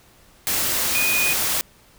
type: tone in noise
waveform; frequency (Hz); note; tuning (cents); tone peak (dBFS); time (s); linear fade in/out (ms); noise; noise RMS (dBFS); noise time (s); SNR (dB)
sine; 2474; D#7; -10; -20; 0.95-1.33; 0; white; -22; 0.47-1.61; -1
effects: pink hiss -53 dBFS RMS until 1.98 s